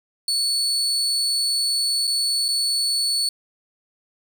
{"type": "tone with dropouts", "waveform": "35% pulse", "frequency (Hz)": 4435, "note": "C#8", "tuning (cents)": 0, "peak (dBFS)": -18, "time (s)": [0.28, 3.29], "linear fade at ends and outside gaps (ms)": 2, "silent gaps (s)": [[2.071, 2.075], [2.483, 2.487]], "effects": []}